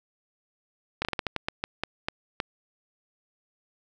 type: slowing click train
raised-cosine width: 0.3 ms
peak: -11 dBFS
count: 12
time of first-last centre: 1.02-2.402 s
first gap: 29 ms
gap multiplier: 1.27
effects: none